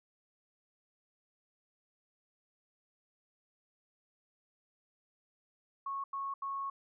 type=tone bursts at uneven times; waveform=sine; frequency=1100 Hz; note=C#6; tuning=14 cents flat; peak=-35 dBFS; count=3; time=5.86-6.04 / 6.13-6.34 / 6.42-6.7 s; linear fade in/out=5 ms; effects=none